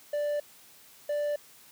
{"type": "tone pair in turn", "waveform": "triangle", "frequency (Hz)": [587.3, 587.3], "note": ["D5", "D5"], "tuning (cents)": [0, 0], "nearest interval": "unison", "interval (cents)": 0, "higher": "neither", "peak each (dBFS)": -25, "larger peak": "neither", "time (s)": [[0.13, 0.4], [1.09, 1.36]], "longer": "neither", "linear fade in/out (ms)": 5, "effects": ["white hiss -55 dBFS RMS until 1.71 s", "high-pass 80 Hz 12 dB/octave"]}